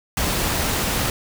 pink noise, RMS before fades -22 dBFS, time 0.17-1.1 s, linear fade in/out 2 ms, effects none

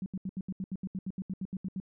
sine tone bursts, 188.7 Hz, F#3, 34 cents sharp, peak -32 dBFS, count 16, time 0.02-1.801 s, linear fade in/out 2 ms, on 41 ms, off 75 ms, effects none

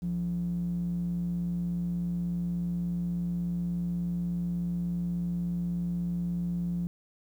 square tone with band-pass filter, 58.27 Hz, A#1, in tune, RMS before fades -31 dBFS, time 0.02-6.87 s, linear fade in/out 0 ms, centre 180 Hz, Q 7.1, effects 10-bit

